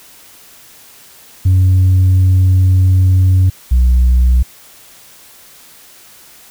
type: tone pair in turn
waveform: sine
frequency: 92.9 / 62.18 Hz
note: F#2 / B1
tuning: +7 / +12 cents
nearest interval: perfect fifth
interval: 695 cents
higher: first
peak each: -4 dBFS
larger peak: neither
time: 1.45-3.5 / 3.71-4.43 s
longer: first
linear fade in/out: 10 ms
effects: tanh soft clip ceiling -5 dBFS + white hiss -41 dBFS RMS until 6.5 s